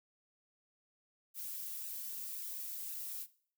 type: noise with flanger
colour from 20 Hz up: violet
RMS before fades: -43 dBFS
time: 1.34-3.27 s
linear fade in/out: 50 ms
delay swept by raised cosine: 0.9 to 5.3 ms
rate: 1.9 Hz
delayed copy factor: -0.5
effects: noise-tail reverb RT60 0.5 s tail -18 dB re dry